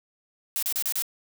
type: noise bursts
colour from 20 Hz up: blue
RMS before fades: -27 dBFS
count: 5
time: 0.56-1.022 s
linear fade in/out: 0 ms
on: 66 ms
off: 33 ms
effects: none